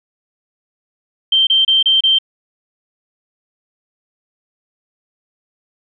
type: tone bursts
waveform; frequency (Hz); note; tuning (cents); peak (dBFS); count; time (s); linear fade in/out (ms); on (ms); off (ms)
sine; 3136; G7; 0; -9; 5; 1.32-2.186; 5; 150; 29
effects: none